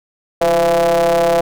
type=ring-modulated tone; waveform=square; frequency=82.41 Hz; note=E2; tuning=in tune; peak=-9 dBFS; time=0.41-1.41 s; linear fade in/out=5 ms; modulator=594 Hz; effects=none